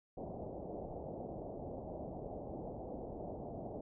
white low-pass noise, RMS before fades -45 dBFS, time 0.17-3.81 s, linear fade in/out 5 ms, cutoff 740 Hz, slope 48 dB/octave, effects none

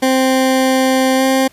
20% pulse tone with pitch glide, 261.6 to 264.5 Hz, C4 to C4, 0 to +19 cents, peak -6 dBFS, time 0.02-1.48 s, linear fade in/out 10 ms, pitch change +19 cents, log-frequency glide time 1.16-1.23 s, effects pink hiss -48 dBFS RMS until 1.52 s + resampled to 32000 Hz

